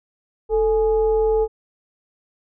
sine tone with frequency modulation, 440 Hz, A4, in tune, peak -15 dBFS, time 0.49-1.48 s, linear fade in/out 50 ms, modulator 397 Hz, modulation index 0.48, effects none

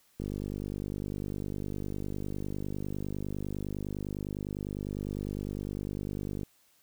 click train, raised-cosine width 3 ms, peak -23 dBFS, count 312, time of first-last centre 0.2-6.432 s, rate 49.9 Hz, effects white hiss -66 dBFS RMS until 6.82 s

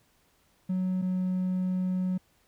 triangle tone pair in turn, 185 / 184.21 Hz, F#3 / F#3, 0 / -7 cents, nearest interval unison, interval 7 cents, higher first, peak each -23 dBFS, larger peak neither, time 0.69-1.02 / 1.02-2.18 s, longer second, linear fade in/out 10 ms, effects tanh soft clip ceiling -20 dBFS + pink hiss -67 dBFS RMS until 2.47 s

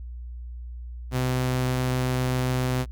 sawtooth tone, 127.4 Hz, C3, 46 cents flat, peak -19 dBFS, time 1.11-2.86 s, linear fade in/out 50 ms, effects added 60 Hz sine -34 dBFS peak until 2.91 s + Opus 48 kbps

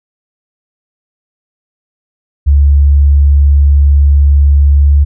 sine tone with pitch glide, 71.1 to 71.68 Hz, C#2 to D2, +45 to -41 cents, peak -3 dBFS, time 2.46-5.05 s, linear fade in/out 20 ms, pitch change +14 cents, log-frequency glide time 4.77-4.93 s, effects none

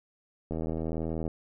click train, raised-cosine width 2 ms, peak -20 dBFS, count 63, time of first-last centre 0.51-1.278 s, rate 80.7 Hz, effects none

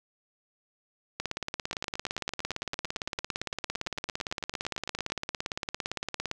two click trains, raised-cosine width 0.2 ms, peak -18 / -14 dBFS, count 31 / 91, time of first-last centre 1.73-5.101 / 1.2-6.314 s, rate 8.9 / 17.6 Hz, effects none

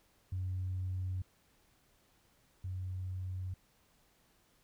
sine tone pair in turn, 92.5 / 92.5 Hz, F#2 / F#2, 0 / 0 cents, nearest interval unison, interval 0 cents, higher neither, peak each -33 / -36 dBFS, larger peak first, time 0.32-1.22 / 2.64-3.54 s, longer neither, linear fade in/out 5 ms, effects tanh soft clip ceiling -30 dBFS + pink hiss -70 dBFS RMS until 4.63 s

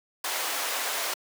pink high-pass noise, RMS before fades -30 dBFS, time 0.24-1.14 s, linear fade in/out 5 ms, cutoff 660 Hz, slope 12 dB/octave, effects high-pass 300 Hz 12 dB/octave

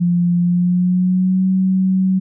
sine tone with pitch glide, 174.61 to 188.23 Hz, F3 to F#3, 0 to +30 cents, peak -12 dBFS, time 0-2.2 s, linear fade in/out 20 ms, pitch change +130 cents, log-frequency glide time 0.4-1.46 s, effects none

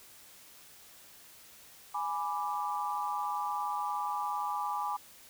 sine chord, G# diminished, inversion none, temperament equal, 830.6 / 987.8 / 1174.7 Hz, G#5 / B5 / D6, 0 / 0 / 0 cents, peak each -35 / -36 / -36 dBFS, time 1.94-4.97 s, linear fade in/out 10 ms, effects white hiss -55 dBFS RMS until 5.29 s

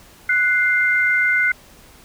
sine tone pair together, 1480 / 2093 Hz, F#6 / C7, 0 / 0 cents, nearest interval tritone, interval 600 cents, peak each -17 dBFS, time 0.29-1.52 s, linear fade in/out 5 ms, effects pink hiss -47 dBFS RMS until 2.04 s

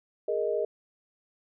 sine chord, Ab suspended second, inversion none, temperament just, 415.3 / 467.2 / 623 Hz, Ab4 / Bb4 / Eb5, 0 / +4 / +2 cents, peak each -30 dBFS, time 0.28-0.65 s, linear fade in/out 5 ms, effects none

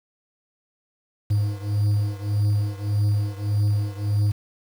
triangle beating tone pair, 102.9 / 104.6 Hz, G#2 / G#2, -16 / +13 cents, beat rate 1.7 Hz, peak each -20 / -22 dBFS, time 1.3-4.32 s, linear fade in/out 10 ms, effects 7-bit

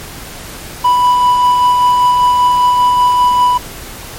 triangle tone with tremolo, 987.8 Hz, B5, in tune, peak -4 dBFS, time 0.84-3.58 s, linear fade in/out 10 ms, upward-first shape sine, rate 5.1 Hz, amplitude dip 25%, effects pink hiss -29 dBFS RMS until 4.18 s + MP3 64 kbps

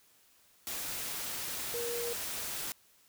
sine tone in noise, 473.9 Hz, A#4, 28 cents sharp, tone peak -35 dBFS, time 1.74-2.13 s, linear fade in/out 0 ms, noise white, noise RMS -38 dBFS, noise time 0.67-2.72 s, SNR 0 dB, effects white hiss -65 dBFS RMS until 3.08 s

